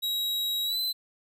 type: tone with pitch glide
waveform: 45% pulse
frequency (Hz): 3840 to 4038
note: B7 to B7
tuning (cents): -49 to +38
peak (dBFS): -26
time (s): 0.02-0.93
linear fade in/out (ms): 20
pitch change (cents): +87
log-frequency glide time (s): 0.64-0.79
effects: none